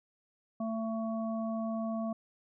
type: harmonic tone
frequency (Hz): 223.6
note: A3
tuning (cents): +28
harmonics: 1 / 3 / 5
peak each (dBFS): -33 / -37 / -45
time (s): 0.6-2.13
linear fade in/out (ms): 5
effects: none